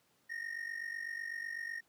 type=ring-modulated tone; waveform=triangle; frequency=1855 Hz; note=A#6; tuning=9 cents flat; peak=-34 dBFS; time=0.29-1.81 s; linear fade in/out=20 ms; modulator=24 Hz; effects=pink hiss -72 dBFS RMS until 1.88 s + high-pass 150 Hz 12 dB/octave